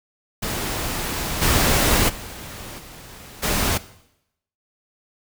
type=noise with level steps; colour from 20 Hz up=pink; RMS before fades=-26 / -18 / -36 / -41 / -21 dBFS; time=0.42-3.78 s; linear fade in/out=10 ms; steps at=1.41 / 2.08 / 2.78 / 3.42 s; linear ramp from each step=20 ms; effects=noise-tail reverb RT60 0.8 s tail -17 dB re dry